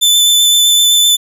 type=tone with vibrato; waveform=sawtooth; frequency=3520 Hz; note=A7; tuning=in tune; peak=-4 dBFS; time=0.01-1.17 s; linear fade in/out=20 ms; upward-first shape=sine; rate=7.8 Hz; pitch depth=13 cents each way; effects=none